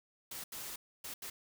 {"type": "noise bursts at uneven times", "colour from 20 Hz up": "white", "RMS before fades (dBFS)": -44, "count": 4, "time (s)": [[0.31, 0.44], [0.52, 0.76], [1.04, 1.14], [1.22, 1.3]], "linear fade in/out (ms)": 5, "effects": []}